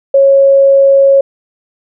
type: tone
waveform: sine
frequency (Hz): 549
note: C#5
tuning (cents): -17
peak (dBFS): -3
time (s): 0.14-1.21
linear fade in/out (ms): 5
effects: none